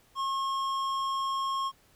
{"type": "tone with tanh clipping", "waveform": "sine", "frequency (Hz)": 1080, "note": "C#6", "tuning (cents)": -45, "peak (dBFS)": -30, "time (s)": [0.15, 1.72], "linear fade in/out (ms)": 50, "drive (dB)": 13, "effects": ["pink hiss -63 dBFS RMS until 1.95 s"]}